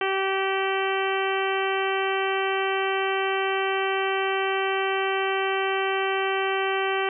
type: harmonic tone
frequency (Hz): 386.3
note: G4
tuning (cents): -25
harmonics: 1 / 2 / 3 / 4 / 5 / 6 / 7 / 8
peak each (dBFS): -26 / -29 / -31 / -32 / -33 / -34 / -34 / -35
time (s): 0.01-7.09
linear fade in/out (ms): 2
effects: none